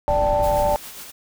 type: chord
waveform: sine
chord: D suspended fourth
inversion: none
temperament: equal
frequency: 587.3 / 784 / 880 Hz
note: D5 / G5 / A5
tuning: 0 / 0 / 0 cents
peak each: -19 / -24 / -22 dBFS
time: 0.08-0.76 s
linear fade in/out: 0 ms
type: noise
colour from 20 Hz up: brown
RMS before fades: -27 dBFS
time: 0.08-0.76 s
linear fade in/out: 10 ms
type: noise with tremolo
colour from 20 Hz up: white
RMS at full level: -36 dBFS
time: 0.42-1.12 s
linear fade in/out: 20 ms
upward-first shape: sine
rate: 7.3 Hz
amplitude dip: 40%
effects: none